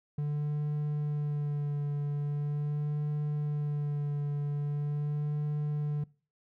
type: tone with vibrato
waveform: triangle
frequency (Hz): 146.83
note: D3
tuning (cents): 0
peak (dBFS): -27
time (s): 0.18-6.04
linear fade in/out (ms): 5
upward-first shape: sine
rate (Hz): 0.42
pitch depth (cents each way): 22
effects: noise-tail reverb RT60 0.4 s tail -23 dB re dry